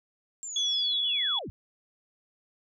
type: linear sweep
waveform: sine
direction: down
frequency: 7459 to 41.2 Hz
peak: -35 dBFS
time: 0.43-1.5 s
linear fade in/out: 0 ms
type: tone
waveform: sine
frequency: 3388 Hz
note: G#7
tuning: 34 cents sharp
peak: -25 dBFS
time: 0.56-1.39 s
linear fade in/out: 2 ms
effects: none